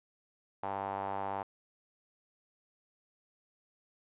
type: tone with band-pass filter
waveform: sawtooth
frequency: 98.4 Hz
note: G2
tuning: 7 cents sharp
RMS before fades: -37 dBFS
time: 0.63-1.43 s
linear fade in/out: 5 ms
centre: 840 Hz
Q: 4
effects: resampled to 8000 Hz